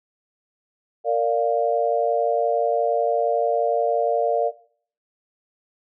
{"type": "chord", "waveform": "sine", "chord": "Bb major", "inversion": "none", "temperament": "equal with one note detuned", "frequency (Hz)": [461.3, 587.3, 698.5], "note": ["Bb4", "D5", "F5"], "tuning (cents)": [-18, 0, 0], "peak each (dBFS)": -22, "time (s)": [1.04, 4.52], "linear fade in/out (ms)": 50, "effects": ["noise-tail reverb RT60 0.5 s tail -17 dB re dry"]}